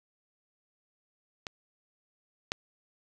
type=clicks; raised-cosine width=0.2 ms; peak=-19 / -12 dBFS; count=2; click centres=1.468 / 2.519 s; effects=none